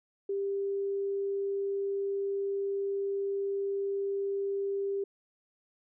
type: tone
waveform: sine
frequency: 396.2 Hz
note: G4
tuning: 18 cents sharp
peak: -29 dBFS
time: 0.29-5.04 s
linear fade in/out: 5 ms
effects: none